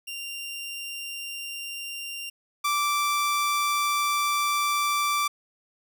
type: tone pair in turn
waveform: sawtooth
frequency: 2781 / 1169.3 Hz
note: F7 / D6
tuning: -8 / -8 cents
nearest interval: octave + minor third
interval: 1500 cents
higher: first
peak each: -30 / -19 dBFS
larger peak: second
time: 0.07-2.3 / 2.64-5.28 s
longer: second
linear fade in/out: 10 ms
effects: none